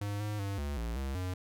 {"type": "tone with pitch steps", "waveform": "square", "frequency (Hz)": [102.1, 105, 99.2, 71.8, 57.3, 67.4, 91.6], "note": ["G#2", "G#2", "G2", "D2", "A#1", "C#2", "F#2"], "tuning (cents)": [-29, 19, 21, -39, -29, -48, -17], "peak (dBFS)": -34, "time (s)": [0.01, 1.34], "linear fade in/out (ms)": 5, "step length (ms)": 190, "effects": []}